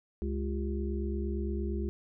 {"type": "harmonic tone with a mistuned harmonic", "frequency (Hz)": 69.3, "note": "C#2", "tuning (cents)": 0, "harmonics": [1, 3, 5, 6], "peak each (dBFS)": [-32, -37, -38, -41], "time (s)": [0.22, 1.89], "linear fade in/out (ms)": 0, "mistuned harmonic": 6, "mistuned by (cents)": -88, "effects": []}